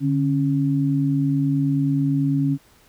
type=tone pair together; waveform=sine; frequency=145.6 / 274.9 Hz; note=D3 / C#4; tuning=-15 / -14 cents; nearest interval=major seventh; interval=1101 cents; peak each=-20 dBFS; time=0-2.58 s; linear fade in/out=50 ms; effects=pink hiss -55 dBFS RMS until 2.88 s